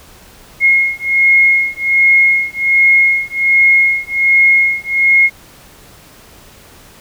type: beating tone pair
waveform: sine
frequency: 2154 / 2155.3 Hz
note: C7 / C#7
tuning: +50 / -49 cents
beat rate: 1.3 Hz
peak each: -11 dBFS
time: 0.6-5.3 s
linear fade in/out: 50 ms
effects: pink hiss -41 dBFS RMS until 7 s